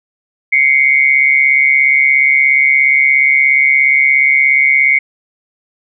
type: tone pair together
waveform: sine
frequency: 2093 / 2230 Hz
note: C7 / C#7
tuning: 0 / +10 cents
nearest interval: minor second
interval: 110 cents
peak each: -10 dBFS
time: 0.52-4.99 s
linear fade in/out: 10 ms
effects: none